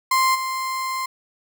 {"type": "tone with level steps", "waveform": "35% pulse", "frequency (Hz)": 1046.5, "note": "C6", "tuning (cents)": 0, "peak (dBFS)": [-14, -22], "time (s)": [0.11, 1.06], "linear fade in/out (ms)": 5, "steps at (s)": 0.34, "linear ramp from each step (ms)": 20, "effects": []}